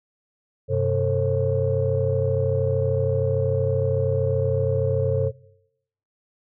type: tone cluster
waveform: sine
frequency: 97.4 / 130.5 / 446.8 / 535 Hz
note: G2 / C3 / A4 / C5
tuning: -11 / -4 / +27 / +38 cents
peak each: -24 dBFS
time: 0.68-5.32 s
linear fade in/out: 50 ms
effects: noise-tail reverb RT60 0.8 s tail -21 dB re dry + tanh soft clip ceiling -10 dBFS